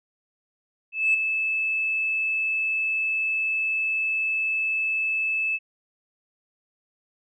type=tone with ADSR envelope; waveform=sine; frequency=2616 Hz; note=E7; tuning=14 cents flat; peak=-15 dBFS; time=0.92-5.59 s; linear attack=220 ms; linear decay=10 ms; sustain=-7 dB; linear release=41 ms; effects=tanh soft clip ceiling -11 dBFS